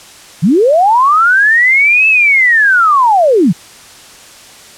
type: linear two-way sweep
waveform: sine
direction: up then down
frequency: 138.59 to 2637 to 138.59 Hz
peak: -5 dBFS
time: 0.42-3.53 s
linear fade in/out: 20 ms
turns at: 2.08 s
effects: white hiss -36 dBFS RMS until 4.77 s + low-pass 9000 Hz 12 dB/octave